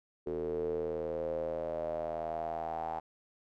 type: tone with band-pass filter sweep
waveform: square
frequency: 40.38 Hz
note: E1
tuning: 35 cents flat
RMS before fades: -36 dBFS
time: 0.26-3 s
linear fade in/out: 10 ms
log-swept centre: 400 to 800 Hz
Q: 8.6
effects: none